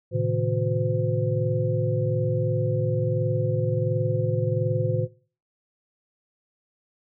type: tone cluster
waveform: sine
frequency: 111.6 / 132.9 / 154.4 / 362.4 / 511 Hz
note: A2 / C3 / D#3 / F#4 / C5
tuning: +25 / +27 / -13 / -36 / -41 cents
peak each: -25 / -28 / -29 / -32 / -28 dBFS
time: 0.11-5.08 s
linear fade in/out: 50 ms
effects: noise-tail reverb RT60 0.4 s tail -20 dB re dry